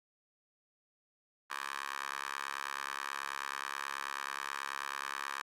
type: tone with high-pass filter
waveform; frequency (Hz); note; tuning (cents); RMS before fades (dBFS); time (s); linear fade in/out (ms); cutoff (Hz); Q
10% pulse; 69.3; C#2; 0; -40; 1.5-5.42; 5; 1300; 3.3
effects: low-pass 12000 Hz 12 dB/octave + Opus 32 kbps